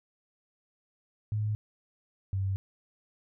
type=tone pair in turn; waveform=sine; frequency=106.4 / 96.63 Hz; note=G#2 / G2; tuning=+42 / -24 cents; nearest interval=major second; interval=166 cents; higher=first; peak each=-27 dBFS; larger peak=neither; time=1.32-1.55 / 2.33-2.56 s; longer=neither; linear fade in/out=0 ms; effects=none